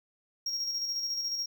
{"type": "tone with tremolo", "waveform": "triangle", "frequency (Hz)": 5588, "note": "F8", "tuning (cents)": 0, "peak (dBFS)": -28, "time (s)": [0.46, 1.46], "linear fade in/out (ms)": 5, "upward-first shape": "square", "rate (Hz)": 14, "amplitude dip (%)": 35, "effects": []}